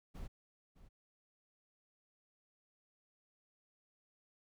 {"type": "noise with echo", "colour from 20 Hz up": "brown", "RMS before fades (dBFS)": -45, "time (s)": [0.14, 0.28], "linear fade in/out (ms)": 20, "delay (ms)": 610, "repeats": 1, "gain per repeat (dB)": -14, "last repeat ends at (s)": 0.89, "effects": []}